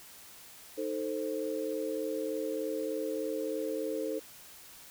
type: chord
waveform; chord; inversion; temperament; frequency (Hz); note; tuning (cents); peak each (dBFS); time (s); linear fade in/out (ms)
sine; A diminished; second; equal; 311.1 / 440 / 523.3; Eb4 / A4 / C5; 0 / 0 / 0; -37 / -35 / -36; 0.77-4.2; 20
effects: white hiss -52 dBFS RMS until 4.9 s